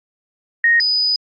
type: tone pair in turn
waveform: sine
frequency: 1864.7 / 4978 Hz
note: A#6 / D#8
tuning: 0 / 0 cents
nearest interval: octave + perfect fourth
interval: 1700 cents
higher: second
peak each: -10 / -14 dBFS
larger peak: first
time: 0.64-0.8 / 0.8-1.16 s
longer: second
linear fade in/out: 2 ms
effects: AAC 64 kbps